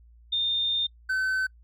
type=tone pair in turn; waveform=sine / triangle; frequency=3629 / 1525.8 Hz; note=A#7 / G6; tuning=-47 / -47 cents; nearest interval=octave + minor third; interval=1500 cents; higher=first; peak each=-23 / -22 dBFS; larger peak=second; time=0.32-0.87 / 1.09-1.47 s; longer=first; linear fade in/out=10 ms; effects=noise-tail reverb RT60 0.1 s tail -25 dB re dry + added 58 Hz sine -51 dBFS peak until 1.63 s